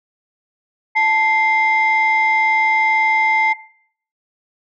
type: tone pair together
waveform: sine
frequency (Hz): 879 / 2093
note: A5 / C7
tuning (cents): -2 / 0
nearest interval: octave + minor third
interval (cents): 1502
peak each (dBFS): -15 / -13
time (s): 0.95-3.54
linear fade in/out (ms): 20
effects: noise-tail reverb RT60 0.6 s tail -20 dB re dry + tanh soft clip ceiling -7 dBFS